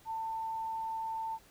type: tone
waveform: sine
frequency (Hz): 894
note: A5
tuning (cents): +27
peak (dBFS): -34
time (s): 0.05-1.39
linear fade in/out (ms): 50
effects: pink hiss -61 dBFS RMS until 1.5 s